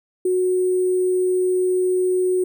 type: tone with sample-and-hold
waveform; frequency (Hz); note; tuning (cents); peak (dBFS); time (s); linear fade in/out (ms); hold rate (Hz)
sine; 367.2; F#4; -13; -16; 0.25-2.44; 5; 8820
effects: none